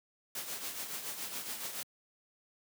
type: noise with tremolo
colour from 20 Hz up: white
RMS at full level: -38 dBFS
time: 0.35-1.83 s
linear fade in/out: 2 ms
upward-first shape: triangle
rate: 7.1 Hz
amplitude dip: 60%
effects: high-pass 150 Hz 12 dB/octave